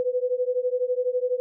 sine beating tone pair, 493.9 / 505.9 Hz, B4 / B4, 0 / +42 cents, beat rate 12 Hz, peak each -25 dBFS, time 0-1.4 s, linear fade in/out 0 ms, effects none

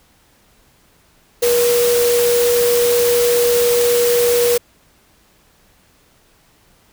sine tone in noise, 480 Hz, B4, 49 cents flat, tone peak -12 dBFS, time 1.42-4.58 s, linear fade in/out 10 ms, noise white, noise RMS -21 dBFS, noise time 1.42-4.58 s, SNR +6 dB, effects pink hiss -54 dBFS RMS until 6.92 s

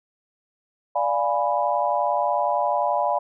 sine chord, D diminished seventh, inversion none, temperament equal, 587.3 / 698.5 / 830.6 / 987.8 Hz, D5 / F5 / Ab5 / Cb6, 0 / 0 / 0 / 0 cents, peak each -25 dBFS, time 0.95-3.19 s, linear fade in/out 10 ms, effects none

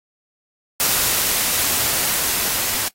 white noise with level ramp, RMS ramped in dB -17 to -22 dBFS, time 0.8-2.88 s, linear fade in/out 0 ms, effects noise-tail reverb RT60 0.1 s tail -19 dB re dry + AAC 48 kbps

